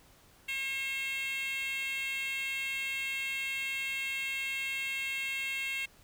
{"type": "tone with high-pass filter", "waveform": "10% pulse", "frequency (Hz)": 539, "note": "C#5", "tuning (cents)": -49, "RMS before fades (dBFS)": -35, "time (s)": [0.48, 5.86], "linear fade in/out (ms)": 10, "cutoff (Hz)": 2400, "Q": 6.1, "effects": ["pink hiss -61 dBFS RMS until 6.03 s"]}